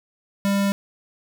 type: tone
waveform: square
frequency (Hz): 198.9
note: G3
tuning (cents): +25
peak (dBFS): -19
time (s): 0.45-0.72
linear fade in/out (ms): 0
effects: none